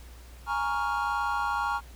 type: chord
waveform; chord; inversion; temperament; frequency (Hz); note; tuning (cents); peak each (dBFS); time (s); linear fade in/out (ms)
triangle; Bb minor seventh; third; equal; 830.6 / 932.3 / 1108.7 / 1396.9; Ab5 / Bb5 / Db6 / F6; 0 / 0 / 0 / 0; -30; 0.46-1.81; 50
effects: added 60 Hz sine -45 dBFS peak until 1.95 s + pink hiss -54 dBFS RMS until 1.95 s